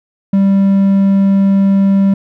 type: tone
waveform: triangle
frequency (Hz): 196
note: G3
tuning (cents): 0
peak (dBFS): -5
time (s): 0.33-2.14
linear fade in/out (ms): 5
effects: none